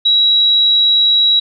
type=tone; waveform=sine; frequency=3877 Hz; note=B7; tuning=33 cents flat; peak=-8 dBFS; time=0.05-1.4 s; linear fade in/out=10 ms; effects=none